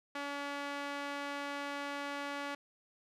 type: tone with band-pass filter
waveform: sawtooth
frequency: 284.4 Hz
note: C#4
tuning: 45 cents sharp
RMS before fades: -40 dBFS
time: 0.15-2.55 s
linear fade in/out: 5 ms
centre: 1600 Hz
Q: 0.71
effects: none